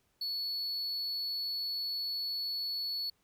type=tone; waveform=triangle; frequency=4413 Hz; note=C#8; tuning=9 cents flat; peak=-32 dBFS; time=0.21-3.1 s; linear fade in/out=5 ms; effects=pink hiss -74 dBFS RMS until 3.23 s